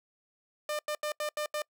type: tone bursts at uneven times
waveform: sawtooth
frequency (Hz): 600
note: D5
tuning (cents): +37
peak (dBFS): -27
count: 6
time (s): 0.69-0.79 / 0.88-0.95 / 1.03-1.12 / 1.2-1.29 / 1.37-1.46 / 1.54-1.62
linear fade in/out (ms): 2
effects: noise-tail reverb RT60 0.1 s tail -26 dB re dry